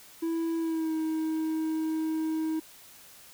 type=tone with pitch glide; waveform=triangle; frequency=329.6 to 317.1 Hz; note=E4 to D#4; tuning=0 to +33 cents; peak=-25 dBFS; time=0.22-2.6 s; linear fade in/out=10 ms; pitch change=-67 cents; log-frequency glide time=0.58-0.94 s; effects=white hiss -52 dBFS RMS until 3.33 s